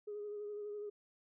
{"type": "tone with vibrato", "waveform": "sine", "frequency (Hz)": 415.3, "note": "G#4", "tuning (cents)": 0, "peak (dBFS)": -40, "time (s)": [0.07, 0.9], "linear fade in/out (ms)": 10, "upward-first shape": "sine", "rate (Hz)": 12, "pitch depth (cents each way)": 24, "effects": ["tanh soft clip ceiling -36 dBFS"]}